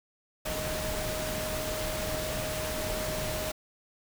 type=tone in noise; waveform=sine; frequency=622.3 Hz; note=D#5; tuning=in tune; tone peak=-35 dBFS; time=0.45-3.52 s; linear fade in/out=10 ms; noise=pink; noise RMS=-34 dBFS; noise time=0.45-3.52 s; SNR=-4 dB; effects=none